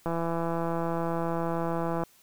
click train, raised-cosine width 1 ms, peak -17 dBFS, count 331, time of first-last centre 0.06-2.036 s, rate 167 Hz, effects white hiss -60 dBFS RMS until 2.22 s

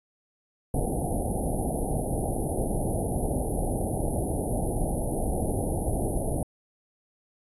pink band-stop noise, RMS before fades -27 dBFS, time 0.74-6.43 s, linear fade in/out 2 ms, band 820 to 9900 Hz, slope 96 dB/octave, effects resampled to 24000 Hz

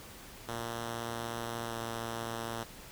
5% pulse tone with pitch glide, 116.54 to 115.27 Hz, A#2 to A#2, 0 to -19 cents, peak -25 dBFS, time 0.48-2.64 s, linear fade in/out 10 ms, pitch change -19 cents, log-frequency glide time 1.64-1.74 s, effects pink hiss -50 dBFS RMS until 2.91 s

